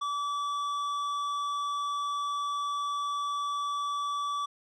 sine tone with tanh clipping, 1152 Hz, D6, 34 cents flat, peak -31 dBFS, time 0.01-4.46 s, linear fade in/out 10 ms, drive 11 dB, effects none

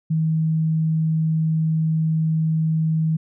sine tone, 159.3 Hz, D#3, 41 cents sharp, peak -17 dBFS, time 0.1-3.17 s, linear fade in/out 10 ms, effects none

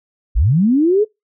sine linear sweep, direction up, 38.89 to 440 Hz, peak -10 dBFS, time 0.35-1.05 s, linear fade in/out 20 ms, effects noise-tail reverb RT60 0.2 s tail -26 dB re dry

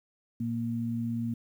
sine tone pair together, 116.55 / 233.1 Hz, A#2 / A#3, 0 / 0 cents, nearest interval octave, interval 1200 cents, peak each -34 / -30 dBFS, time 0.4-1.34 s, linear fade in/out 5 ms, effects 10-bit

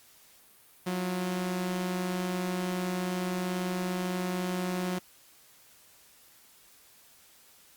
sawtooth tone pair together, 182.3 / 344.1 Hz, F#3 / F4, -25 / -26 cents, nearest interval major seventh, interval 1099 cents, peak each -26 / -36 dBFS, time 0.86-4.99 s, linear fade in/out 10 ms, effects white hiss -58 dBFS RMS until 7.76 s + Opus 48 kbps

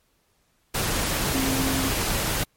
sine tone in noise, 265.6 Hz, C4, 26 cents sharp, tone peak -25 dBFS, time 1.33-1.89 s, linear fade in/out 10 ms, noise pink, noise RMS -25 dBFS, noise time 0.74-2.44 s, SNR -3 dB, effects pink hiss -67 dBFS RMS until 2.56 s + MP3 64 kbps

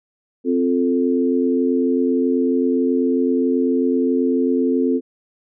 sine chord, F major, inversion second, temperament equal, 261.6 / 349.2 / 440 Hz, C4 / F4 / A4, 0 / 0 / 0 cents, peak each -17 / -22 / -21 dBFS, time 0.44-5.01 s, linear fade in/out 50 ms, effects none

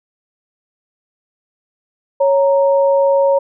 sine tone pair together, 554 / 931.7 Hz, C#5 / A#5, -1 / -1 cents, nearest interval major sixth, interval 900 cents, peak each -10 / -19 dBFS, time 2.2-3.39 s, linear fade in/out 10 ms, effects none

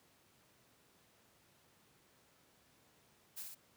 blue noise with echo, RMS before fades -45 dBFS, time 3.36-3.44 s, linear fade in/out 20 ms, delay 56 ms, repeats 2, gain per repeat -3 dB, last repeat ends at 3.552 s, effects pink hiss -69 dBFS RMS until 3.76 s + high-pass 100 Hz 12 dB/octave

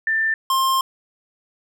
sine / square tone pair in turn, 1782 / 1059.6 Hz, A6 / C6, +22 / +22 cents, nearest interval major sixth, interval 900 cents, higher first, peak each -17 dBFS, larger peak neither, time 0.07-0.34 / 0.5-0.81 s, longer second, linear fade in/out 2 ms, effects none

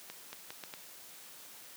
accelerating click train, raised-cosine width 0.2 ms, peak -25 dBFS, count 5, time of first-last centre 0.1-0.739 s, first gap 230 ms, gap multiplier 0.76, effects white hiss -52 dBFS RMS until 1.76 s + high-pass 150 Hz 12 dB/octave

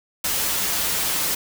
white noise with comb filter, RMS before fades -23 dBFS, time 0.24-1.35 s, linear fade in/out 5 ms, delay 8.2 ms, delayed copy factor -0.5, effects none

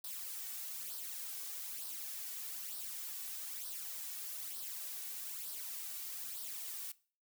blue noise with flanger, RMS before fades -44 dBFS, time 0.04-6.92 s, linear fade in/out 5 ms, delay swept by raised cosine 0.21 to 2.71 ms, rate 1.1 Hz, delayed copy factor +0.6, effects noise-tail reverb RT60 0.4 s tail -20 dB re dry

